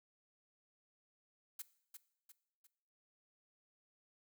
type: noise with echo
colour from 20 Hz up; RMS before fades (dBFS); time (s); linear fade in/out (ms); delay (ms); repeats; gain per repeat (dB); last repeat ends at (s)
blue; -45; 1.59-1.62; 5; 350; 3; -7; 2.67
effects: noise-tail reverb RT60 0.7 s tail -18 dB re dry